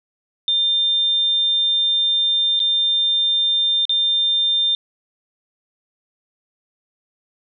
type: tone with dropouts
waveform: sine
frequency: 3600 Hz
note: A7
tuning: 39 cents sharp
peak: -15 dBFS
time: 0.48-4.75 s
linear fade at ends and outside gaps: 1 ms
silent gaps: 2.593-2.601 / 3.853-3.894 s
effects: none